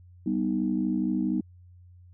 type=chord; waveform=sine; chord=G augmented; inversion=none; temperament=equal with one note detuned; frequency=194.19 / 246.9 / 311.1 Hz; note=G3 / B3 / D#4; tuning=-16 / 0 / 0 cents; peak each=-28 dBFS; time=0.26-1.41 s; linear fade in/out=5 ms; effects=tanh soft clip ceiling -14 dBFS + added 89 Hz sine -49 dBFS peak until 2.13 s